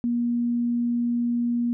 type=tone; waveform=sine; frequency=238.5 Hz; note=A#3; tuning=40 cents sharp; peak=-21 dBFS; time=0.04-1.73 s; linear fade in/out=0 ms; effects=none